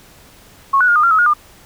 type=tone with pitch steps; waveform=sine; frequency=1096 / 1474 / 1419 / 1222 / 1379 / 1281 / 1431 / 1205 Hz; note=C#6 / F#6 / F6 / D#6 / F6 / E6 / F6 / D6; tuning=-20 / -7 / +27 / -32 / -22 / -50 / +42 / +44 cents; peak=-9 dBFS; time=0.73-1.338 s; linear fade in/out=10 ms; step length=76 ms; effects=pink hiss -45 dBFS RMS until 1.65 s